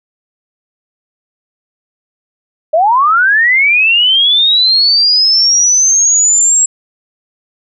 sine linear sweep, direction up, 597 to 7670 Hz, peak -6 dBFS, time 2.73-6.66 s, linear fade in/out 10 ms, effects none

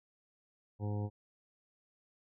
harmonic tone, 103.83 Hz, G#2, in tune, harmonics 1 / 2 / 3 / 4 / 5 / 7 / 8 / 9, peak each -34 / -43 / -46 / -47 / -48 / -53 / -53 / -55 dBFS, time 0.79-1.1 s, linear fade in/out 50 ms, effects none

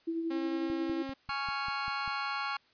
sine tone with tremolo, 330 Hz, E4, 2 cents sharp, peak -29 dBFS, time 0.07-1.03 s, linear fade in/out 10 ms, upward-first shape triangle, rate 11 Hz, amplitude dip 45%
sawtooth tone, 270.1 Hz, C#4, 45 cents flat, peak -33 dBFS, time 0.3-1.14 s, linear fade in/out 10 ms
click train, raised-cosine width 5 ms, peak -35 dBFS, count 8, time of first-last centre 0.7-2.078 s, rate 5.08 Hz
sawtooth chord, Db major, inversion second, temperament just, 831.5 / 1108.7 / 1385.9 Hz, Ab5 / Db6 / F6, +2 / 0 / -14 cents, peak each -34 / -32 / -33 dBFS, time 1.29-2.57 s, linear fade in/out 5 ms
effects white hiss -66 dBFS RMS until 2.73 s + resampled to 11025 Hz

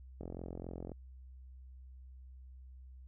click train, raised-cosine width 2 ms, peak -30 dBFS, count 32, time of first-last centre 0.21-0.918 s, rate 43.8 Hz, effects added 64 Hz sine -50 dBFS peak until 3.07 s

